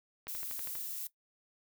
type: click train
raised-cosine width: 0.3 ms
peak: -30 dBFS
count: 7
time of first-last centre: 0.27-0.754 s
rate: 12.4 Hz
type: noise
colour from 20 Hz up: violet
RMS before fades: -40 dBFS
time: 0.28-1.07 s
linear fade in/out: 2 ms
effects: noise-tail reverb RT60 0.1 s tail -17 dB re dry